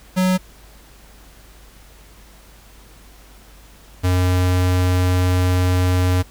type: tone pair in turn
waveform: square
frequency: 185 / 90.86 Hz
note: F#3 / F#2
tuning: 0 / -31 cents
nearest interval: octave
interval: 1231 cents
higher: first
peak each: -15 dBFS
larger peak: neither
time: 0.16-0.38 / 4.03-6.23 s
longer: second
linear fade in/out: 20 ms
effects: added 50 Hz sine -45 dBFS peak until 6.3 s + pink hiss -48 dBFS RMS until 6.3 s